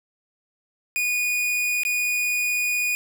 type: tone with dropouts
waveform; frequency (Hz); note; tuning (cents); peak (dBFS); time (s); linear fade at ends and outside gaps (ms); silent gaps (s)
45% pulse; 2461; D#7; -20; -21; 0.96-2.95; 0; 1.834-1.851
effects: none